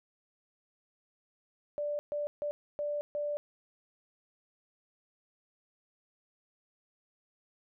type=tone bursts at uneven times; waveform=sine; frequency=587.3 Hz; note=D5; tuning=in tune; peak=-31 dBFS; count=5; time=1.78-1.99 / 2.12-2.27 / 2.42-2.51 / 2.79-3.01 / 3.15-3.37 s; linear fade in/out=0 ms; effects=none